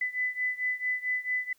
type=beating tone pair; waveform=sine; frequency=2000 / 2004.5 Hz; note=B6 / B6; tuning=+21 / +25 cents; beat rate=4.5 Hz; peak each=-30 / -32 dBFS; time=0.01-1.53 s; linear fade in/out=5 ms; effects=white hiss -67 dBFS RMS until 1.58 s